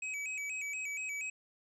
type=tone with vibrato; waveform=square; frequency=2410 Hz; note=D7; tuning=44 cents sharp; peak=-37 dBFS; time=0.02-1.3 s; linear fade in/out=5 ms; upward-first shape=square; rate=4.2 Hz; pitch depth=91 cents each way; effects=resampled to 24000 Hz